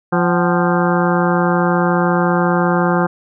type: harmonic tone with a mistuned harmonic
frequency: 174.61 Hz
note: F3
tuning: in tune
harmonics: 1 / 2 / 3 / 4 / 5 / 6 / 7 / 8 / 9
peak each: -16 / -19 / -21 / -22 / -23 / -24 / -24 / -25 / -26 dBFS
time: 0.12-3.07 s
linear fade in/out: 10 ms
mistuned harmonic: 4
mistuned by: +110 cents
effects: none